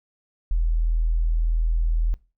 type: tone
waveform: sine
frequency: 40.82 Hz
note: E1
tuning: 16 cents flat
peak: -18 dBFS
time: 0.51-2.14 s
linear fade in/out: 0 ms
effects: noise-tail reverb RT60 0.3 s tail -21 dB re dry